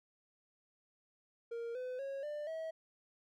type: tone with pitch steps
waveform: triangle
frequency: 466.2 / 505.5 / 548 / 594.2 / 644.2 Hz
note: A#4 / B4 / C#5 / D5 / E5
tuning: 0 / +40 / -20 / +20 / -40 cents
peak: -37 dBFS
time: 1.51-2.71 s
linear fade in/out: 10 ms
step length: 240 ms
effects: none